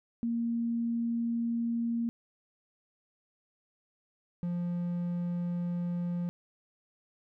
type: tone pair in turn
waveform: sine / triangle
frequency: 233.1 / 174.63 Hz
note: A#3 / F3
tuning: 0 / 0 cents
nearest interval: perfect fourth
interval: 500 cents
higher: first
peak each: -28 dBFS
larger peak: neither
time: 0.23-2.09 / 4.43-6.29 s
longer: neither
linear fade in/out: 0 ms
effects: none

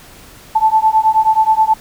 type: beating tone pair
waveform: sine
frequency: 872 / 881.4 Hz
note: A5 / A5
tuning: -16 / +3 cents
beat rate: 9.4 Hz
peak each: -12 dBFS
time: 0.55-1.74 s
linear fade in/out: 10 ms
effects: pink hiss -40 dBFS RMS until 1.8 s

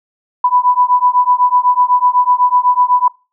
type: beating tone pair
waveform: sine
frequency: 987.8 / 995.8 Hz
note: B5 / B5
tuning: 0 / +14 cents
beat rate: 8 Hz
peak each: -12 dBFS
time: 0.44-3.08 s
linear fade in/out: 5 ms
effects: noise-tail reverb RT60 0.3 s tail -23 dB re dry

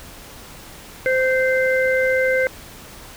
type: harmonic tone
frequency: 519 Hz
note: C5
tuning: 14 cents flat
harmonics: 1 / 3 / 4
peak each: -17 / -22 / -23 dBFS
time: 1.06-2.47 s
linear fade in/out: 0 ms
effects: pink hiss -40 dBFS RMS until 3.16 s

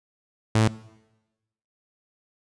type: tone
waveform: sawtooth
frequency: 110 Hz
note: A2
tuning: in tune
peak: -13 dBFS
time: 0.55-0.68 s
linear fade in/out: 5 ms
effects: noise-tail reverb RT60 1.0 s tail -20 dB re dry + resampled to 22050 Hz

